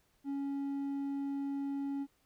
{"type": "tone with hard clipping", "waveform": "sine", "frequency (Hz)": 278.5, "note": "C#4", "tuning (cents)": 8, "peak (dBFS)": -35, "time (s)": [0.24, 2.07], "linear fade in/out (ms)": 50, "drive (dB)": 3, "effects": ["pink hiss -73 dBFS RMS until 2.25 s"]}